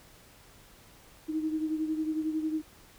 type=beating tone pair; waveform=sine; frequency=311.6 / 322.6 Hz; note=D#4 / E4; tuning=+3 / -37 cents; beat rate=11 Hz; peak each=-29 / -36 dBFS; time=1.28-2.62 s; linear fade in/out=20 ms; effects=pink hiss -56 dBFS RMS until 2.98 s